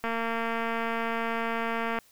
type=click train; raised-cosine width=0.5 ms; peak=-16 dBFS; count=447; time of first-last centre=0.04-1.988 s; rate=229 Hz; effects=white hiss -60 dBFS RMS until 2.11 s